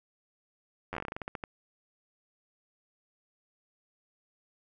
slowing click train, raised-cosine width 0.5 ms, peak -21 dBFS, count 15, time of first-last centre 0.93-1.438 s, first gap 10 ms, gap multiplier 1.18, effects none

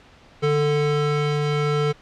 square tone pair together, 147.77 / 442.8 Hz, D3 / A4, +11 / +11 cents, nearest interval octave + perfect fifth, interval 1900 cents, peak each -22 dBFS, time 0.42-1.93 s, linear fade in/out 20 ms, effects pink hiss -50 dBFS RMS until 2.01 s + low-pass 4000 Hz 12 dB/octave

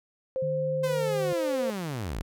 sine tone, 523.3 Hz, C5, in tune, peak -26 dBFS, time 0.36-1.7 s, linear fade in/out 0 ms
sine tone with pitch glide, 152.2 to 153.97 Hz, D#3 to D#3, -38 to -18 cents, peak -32 dBFS, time 0.42-1.33 s, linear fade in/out 5 ms, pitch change +20 cents, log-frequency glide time 0.93-1.11 s
sawtooth linear sweep, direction down, 523.3 to 34.81 Hz, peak -27 dBFS, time 0.83-2.22 s, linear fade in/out 10 ms
effects none

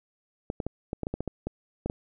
clicks, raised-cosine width 2 ms, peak -17 dBFS, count 12, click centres 0.501 / 0.602 / 0.666 / 0.931 / 1.033 / 1.069 / 1.14 / 1.206 / 1.277 / 1.47 / 1.86 / 1.899 s, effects none

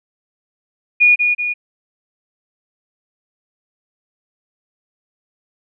sine tone with echo, 2446 Hz, D#7, 30 cents flat, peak -7 dBFS, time 1-1.16 s, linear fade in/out 20 ms, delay 190 ms, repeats 2, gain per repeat -5 dB, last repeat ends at 1.54 s, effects none

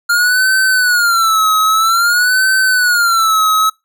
square tone with vibrato, 1400 Hz, F6, 4 cents sharp, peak -10 dBFS, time 0.09-3.7 s, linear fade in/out 10 ms, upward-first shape sine, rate 0.51 Hz, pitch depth 160 cents each way, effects noise-tail reverb RT60 0.2 s tail -23 dB re dry

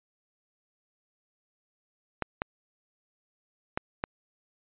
clicks, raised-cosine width 0.5 ms, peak -13 dBFS, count 4, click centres 2.223 / 2.419 / 3.775 / 4.039 s, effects resampled to 8000 Hz

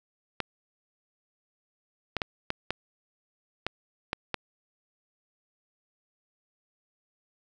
clicks, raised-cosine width 0.3 ms, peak -12 dBFS, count 8, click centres 0.403 / 2.167 / 2.218 / 2.504 / 2.706 / 3.666 / 4.131 / 4.343 s, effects none

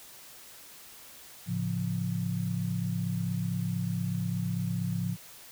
sine chord, A augmented, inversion none, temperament equal, 110 / 138.59 / 174.61 Hz, A2 / C#3 / E#3, 0 / 0 / 0 cents, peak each -33 / -35 / -31 dBFS, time 1.46-5.17 s, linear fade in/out 50 ms, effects white hiss -50 dBFS RMS until 5.51 s

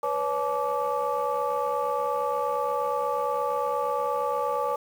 sine tone cluster, 493.5 / 562 / 860 / 1164 Hz, B4 / C#5 / A5 / D6, -1 / +24 / -40 / -16 cents, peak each -29 dBFS, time 0.03-4.76 s, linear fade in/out 5 ms, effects tanh soft clip ceiling -17 dBFS + 8-bit

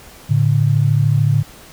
sine tone pair together, 110.93 / 144.5 Hz, A2 / D3, +15 / -28 cents, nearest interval perfect fourth, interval 457 cents, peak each -14 dBFS, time 0.29-1.43 s, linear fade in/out 20 ms, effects pink hiss -41 dBFS RMS until 1.72 s

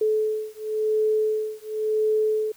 sine beating tone pair, 431.4 / 432.34 Hz, A4 / A4, -34 / -30 cents, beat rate 0.94 Hz, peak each -24 dBFS, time 0.01-2.52 s, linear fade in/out 5 ms, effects white hiss -54 dBFS RMS until 2.56 s

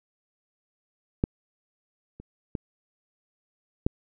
clicks, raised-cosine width 3 ms, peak -9 / -29 / -17 / -9 dBFS, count 4, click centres 1.239 / 2.2 / 2.552 / 3.865 s, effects none

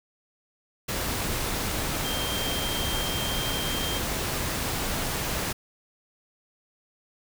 sine tone in noise, 3175 Hz, G7, 21 cents sharp, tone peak -32 dBFS, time 2.04-3.99 s, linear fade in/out 10 ms, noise pink, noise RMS -29 dBFS, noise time 0.88-5.53 s, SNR -6 dB, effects none

